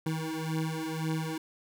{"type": "beating tone pair", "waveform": "25% pulse", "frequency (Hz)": [158.3, 160.2], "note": ["D#3", "E3"], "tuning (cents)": [30, -49], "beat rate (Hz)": 1.9, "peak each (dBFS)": -30, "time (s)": [0.06, 1.38], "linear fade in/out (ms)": 5, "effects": []}